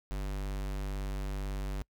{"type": "tone", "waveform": "square", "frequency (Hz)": 49, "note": "G1", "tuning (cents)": 0, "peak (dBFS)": -34, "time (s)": [0.11, 1.82], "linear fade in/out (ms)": 0, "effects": ["noise-tail reverb RT60 0.1 s tail -26 dB re dry"]}